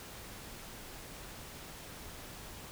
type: silence
effects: pink hiss -48 dBFS RMS until 2.71 s